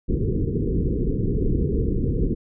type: low-pass noise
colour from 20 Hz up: pink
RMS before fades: -22 dBFS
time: 0.08-2.35 s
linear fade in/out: 20 ms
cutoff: 470 Hz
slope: 96 dB/octave
effects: none